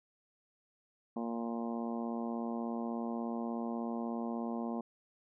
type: harmonic tone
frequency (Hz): 116.54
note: A#2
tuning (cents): 0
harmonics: 2 / 3 / 4 / 5 / 6 / 7 / 8 / 9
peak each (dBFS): -36 / -44 / -46 / -47 / -46 / -48 / -51 / -50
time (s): 1.16-4.81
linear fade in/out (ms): 5
effects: none